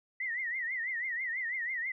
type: tone with vibrato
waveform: sine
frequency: 1965 Hz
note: B6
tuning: 9 cents flat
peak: -32 dBFS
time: 0.2-1.92 s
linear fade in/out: 5 ms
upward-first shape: triangle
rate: 6.1 Hz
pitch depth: 160 cents each way
effects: none